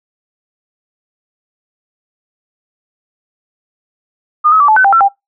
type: tone with pitch steps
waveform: sine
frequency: 1220 / 1280 / 1157 / 866 / 1517 / 791 / 1347 / 794 Hz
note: D#6 / D#6 / D6 / A5 / F#6 / G5 / E6 / G5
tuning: -34 / +49 / -26 / -28 / +43 / +15 / +37 / +22 cents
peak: -5 dBFS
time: 4.44-5.088 s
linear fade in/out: 20 ms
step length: 81 ms
effects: noise-tail reverb RT60 0.2 s tail -25 dB re dry